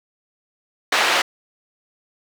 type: band-pass noise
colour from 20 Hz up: white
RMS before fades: -18 dBFS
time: 0.92-1.22 s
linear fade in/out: 5 ms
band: 510 to 2700 Hz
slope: 12 dB/octave
effects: none